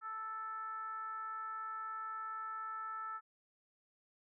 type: tone with frequency modulation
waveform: sine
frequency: 1318.5 Hz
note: E6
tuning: in tune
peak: -40 dBFS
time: 0.01-3.21 s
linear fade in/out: 50 ms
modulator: 438 Hz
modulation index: 0.49
effects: none